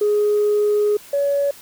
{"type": "tone pair in turn", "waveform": "sine", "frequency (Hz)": [417.1, 565.2], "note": ["G#4", "C#5"], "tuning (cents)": [7, 34], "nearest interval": "perfect fourth", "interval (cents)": 527, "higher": "second", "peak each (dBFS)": [-13, -15], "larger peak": "first", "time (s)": [[0.01, 0.97], [1.13, 1.51]], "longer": "first", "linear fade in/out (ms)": 5, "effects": ["tanh soft clip ceiling -11 dBFS", "white hiss -43 dBFS RMS until 1.61 s"]}